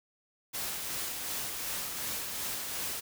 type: noise with tremolo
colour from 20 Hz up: white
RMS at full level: -35 dBFS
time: 0.53-3.01 s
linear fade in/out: 20 ms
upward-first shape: sine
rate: 2.7 Hz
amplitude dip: 30%
effects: none